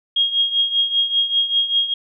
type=tone with tremolo; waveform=sine; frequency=3263 Hz; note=G#7; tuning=31 cents flat; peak=-12 dBFS; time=0.16-1.94 s; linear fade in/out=5 ms; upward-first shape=triangle; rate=5.1 Hz; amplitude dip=80%; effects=none